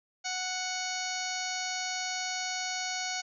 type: harmonic tone with a mistuned harmonic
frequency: 740 Hz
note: F#5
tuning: in tune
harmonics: 1 / 2 / 3 / 4 / 5 / 6 / 7 / 8 / 9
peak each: -38 / -40 / -39 / -44 / -45 / -39 / -44 / -41 / -40 dBFS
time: 0.24-3.22 s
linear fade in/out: 20 ms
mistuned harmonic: 8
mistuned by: -34 cents
effects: none